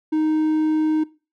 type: tone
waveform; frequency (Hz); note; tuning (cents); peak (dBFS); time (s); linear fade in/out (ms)
triangle; 311.1; D#4; 0; -15; 0.12-1.04; 10
effects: noise-tail reverb RT60 0.3 s tail -19 dB re dry